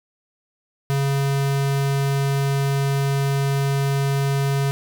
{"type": "tone", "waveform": "square", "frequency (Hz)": 138.59, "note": "C#3", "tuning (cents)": 0, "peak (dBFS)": -19, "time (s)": [0.9, 4.71], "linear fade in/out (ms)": 0, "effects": ["10-bit"]}